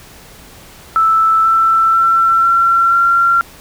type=tone with pitch steps; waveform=sine; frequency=1318.5 / 1332.3 / 1346.2 / 1360.3 / 1374.5 Hz; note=E6 / E6 / E6 / F6 / F6; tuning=0 / +18 / +36 / -46 / -28 cents; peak=-8 dBFS; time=0.96-3.41 s; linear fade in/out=0 ms; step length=490 ms; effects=pink hiss -39 dBFS RMS until 3.6 s